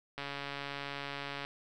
click train, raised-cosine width 0.3 ms, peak -23 dBFS, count 180, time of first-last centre 0.18-1.45 s, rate 141 Hz, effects none

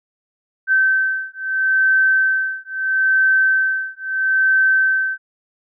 sine beating tone pair, 1544 / 1544.76 Hz, G6 / G6, -27 / -26 cents, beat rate 0.76 Hz, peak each -17 / -17 dBFS, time 0.67-5.18 s, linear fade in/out 50 ms, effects none

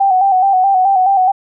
sine tone with vibrato, 764 Hz, G5, 45 cents flat, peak -8 dBFS, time 0-1.32 s, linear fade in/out 10 ms, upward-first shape square, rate 4.7 Hz, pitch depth 51 cents each way, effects none

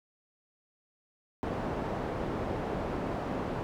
white low-pass noise, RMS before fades -34 dBFS, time 1.43-3.63 s, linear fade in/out 0 ms, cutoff 620 Hz, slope 12 dB/octave, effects none

